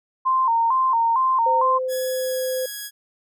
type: tone with vibrato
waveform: sine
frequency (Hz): 980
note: B5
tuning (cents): -14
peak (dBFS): -16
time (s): 0.25-1.79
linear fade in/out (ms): 20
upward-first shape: square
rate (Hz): 2.2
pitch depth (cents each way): 110
type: tone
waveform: sine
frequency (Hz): 515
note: C5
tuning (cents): -28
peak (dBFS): -22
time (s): 1.46-2.66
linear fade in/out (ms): 5
type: tone with pitch glide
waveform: 5% pulse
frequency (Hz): 1683 to 1662.7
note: G#6 to G#6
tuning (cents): +23 to +2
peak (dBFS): -20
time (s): 1.88-2.91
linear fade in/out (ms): 50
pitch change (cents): -21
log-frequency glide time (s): 2.09-2.39
effects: none